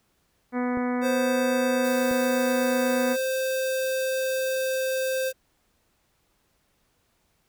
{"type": "harmonic tone", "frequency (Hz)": 247.5, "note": "B3", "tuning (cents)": 4, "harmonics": [1, 2, 3, 4, 5, 6, 7, 8, 9], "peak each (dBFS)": [-25, -31, -35, -37, -39, -41, -42, -43, -44], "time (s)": [0.52, 3.17], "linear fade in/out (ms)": 50}
{"type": "clicks", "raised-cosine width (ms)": 2, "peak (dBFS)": -23, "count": 2, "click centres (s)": [0.773, 2.112]}
{"type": "tone", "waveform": "square", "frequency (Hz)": 523.3, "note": "C5", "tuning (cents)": 0, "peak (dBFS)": -25, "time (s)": [1.01, 5.33], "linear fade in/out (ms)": 50}
{"type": "high-pass noise", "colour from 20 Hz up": "white", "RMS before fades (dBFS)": -41, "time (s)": [1.84, 5.32], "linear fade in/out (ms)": 5, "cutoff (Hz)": 4600, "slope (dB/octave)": 12}
{"effects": ["pink hiss -69 dBFS RMS until 7.48 s"]}